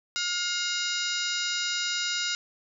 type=harmonic tone with a mistuned harmonic; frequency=710 Hz; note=F5; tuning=28 cents sharp; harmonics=2 / 3 / 4 / 5 / 6 / 7 / 8 / 9 / 10; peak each=-33 / -37 / -34 / -33 / -40 / -34 / -38 / -41 / -38 dBFS; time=0.16-2.35 s; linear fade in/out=0 ms; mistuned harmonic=5; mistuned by=+120 cents; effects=none